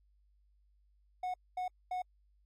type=tone bursts; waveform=triangle; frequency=732 Hz; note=F#5; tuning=19 cents flat; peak=-32 dBFS; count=3; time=1.23-2.02 s; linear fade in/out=5 ms; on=110 ms; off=230 ms; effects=added 50 Hz sine -66 dBFS peak until 2.45 s + AAC 48 kbps